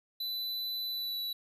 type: tone with pitch glide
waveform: square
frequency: 3994 to 3941 Hz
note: B7 to B7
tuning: +19 to -4 cents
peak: -34 dBFS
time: 0.2-1.33 s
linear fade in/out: 5 ms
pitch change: -23 cents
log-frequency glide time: 0.89-1.19 s
effects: none